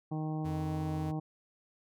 harmonic tone, 155.56 Hz, D#3, in tune, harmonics 1 / 2 / 3 / 4 / 5 / 6 / 7, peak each -34 / -38 / -48 / -49 / -44 / -54 / -54 dBFS, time 0.11-1.2 s, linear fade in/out 10 ms
square tone, 88.1 Hz, F2, 16 cents sharp, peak -40 dBFS, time 0.44-1.12 s, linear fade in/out 20 ms
effects none

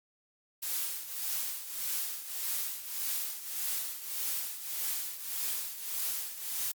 blue noise with tremolo, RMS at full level -32 dBFS, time 0.62-6.72 s, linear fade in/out 10 ms, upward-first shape triangle, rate 1.7 Hz, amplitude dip 75%, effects Opus 48 kbps

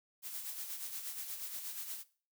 blue noise with tremolo, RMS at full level -41 dBFS, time 0.22-2.04 s, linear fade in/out 50 ms, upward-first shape sine, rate 8.4 Hz, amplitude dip 50%, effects noise-tail reverb RT60 0.4 s tail -18 dB re dry

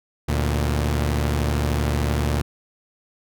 sawtooth tone pair together, 73.42 / 116.54 Hz, D2 / A#2, 0 / 0 cents, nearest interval minor sixth, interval 800 cents, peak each -17 / -21 dBFS, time 0.28-2.42 s, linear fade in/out 10 ms, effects none

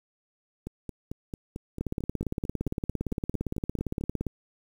two click trains, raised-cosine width 3 ms, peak -22 / -16 dBFS, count 16 / 44, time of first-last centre 0.67-4.011 / 1.81-4.267 s, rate 4.49 / 17.5 Hz, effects 8-bit

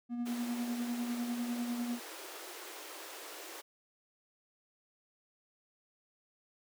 triangle tone with tremolo, 240 Hz, B3, 49 cents flat, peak -30 dBFS, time 0.09-2 s, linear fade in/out 50 ms, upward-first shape sine, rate 10 Hz, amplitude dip 45%
pink high-pass noise, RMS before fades -47 dBFS, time 0.25-3.62 s, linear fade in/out 20 ms, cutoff 310 Hz, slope 96 dB/octave
effects none

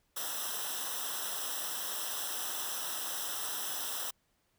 white noise with comb filter, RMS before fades -37 dBFS, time 0.16-4.11 s, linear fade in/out 10 ms, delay 0.44 ms, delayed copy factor -0.95, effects pink hiss -75 dBFS RMS until 4.58 s

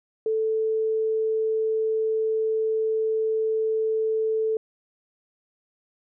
sine tone, 440 Hz, A4, in tune, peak -21 dBFS, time 0.26-4.57 s, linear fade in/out 2 ms, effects none

